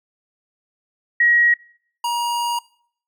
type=tone pair in turn; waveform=sine / square; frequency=1900 / 950 Hz; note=A#6 / A#5; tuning=+33 / +33 cents; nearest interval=octave; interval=1200 cents; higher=first; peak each=-12 / -20 dBFS; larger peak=first; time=1.2-1.54 / 2.04-2.59 s; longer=second; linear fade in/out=5 ms; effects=noise-tail reverb RT60 0.6 s tail -23 dB re dry